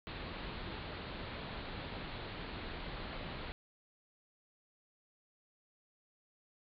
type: low-pass noise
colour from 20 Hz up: pink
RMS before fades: -44 dBFS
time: 0.07-3.52 s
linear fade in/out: 0 ms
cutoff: 4400 Hz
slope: 96 dB/octave
effects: none